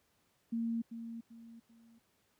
sine tone with echo, 230 Hz, A#3, 23 cents flat, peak -32 dBFS, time 0.52-0.82 s, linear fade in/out 10 ms, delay 390 ms, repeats 3, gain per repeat -9 dB, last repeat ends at 1.99 s, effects pink hiss -74 dBFS RMS until 2.39 s + high-pass 80 Hz 12 dB/octave

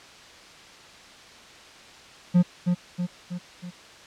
triangle tone with echo, 177.4 Hz, F3, 27 cents sharp, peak -12 dBFS, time 2.34-2.43 s, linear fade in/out 20 ms, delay 320 ms, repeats 4, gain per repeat -5 dB, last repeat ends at 3.71 s, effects white hiss -47 dBFS RMS until 4.06 s + low-pass 5000 Hz 12 dB/octave

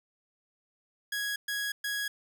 sawtooth tone bursts, 1661.2 Hz, G#6, in tune, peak -27 dBFS, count 3, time 1.12-2.08 s, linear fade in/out 5 ms, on 240 ms, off 120 ms, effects none

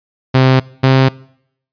sawtooth tone pair in turn, 130.81 / 132.33 Hz, C3 / C3, 0 / +20 cents, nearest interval unison, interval 20 cents, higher second, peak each -3 dBFS, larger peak neither, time 0.34-0.6 / 0.83-1.09 s, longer neither, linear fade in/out 10 ms, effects noise-tail reverb RT60 0.7 s tail -23 dB re dry + resampled to 11025 Hz

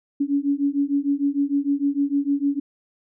sine beating tone pair, 279.3 / 285.9 Hz, C#4 / D4, +13 / -46 cents, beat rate 6.6 Hz, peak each -22 dBFS, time 0.2-2.6 s, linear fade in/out 10 ms, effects none

